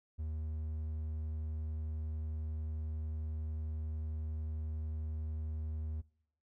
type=tone; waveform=triangle; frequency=77.78 Hz; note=D#2; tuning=in tune; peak=-34 dBFS; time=0.18-6.02 s; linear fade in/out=20 ms; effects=noise-tail reverb RT60 0.7 s tail -23 dB re dry